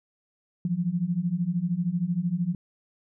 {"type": "beating tone pair", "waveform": "sine", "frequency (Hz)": [167, 180], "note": ["E3", "F#3"], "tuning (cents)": [23, -47], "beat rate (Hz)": 13, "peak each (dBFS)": [-28, -26], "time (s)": [0.65, 2.55], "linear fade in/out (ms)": 2, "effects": []}